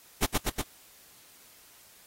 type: noise with echo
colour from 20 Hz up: pink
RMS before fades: -24 dBFS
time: 0.22-0.26 s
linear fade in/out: 10 ms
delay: 120 ms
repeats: 3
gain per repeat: -2 dB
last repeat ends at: 0.62 s
effects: white hiss -56 dBFS RMS until 2.06 s + AAC 48 kbps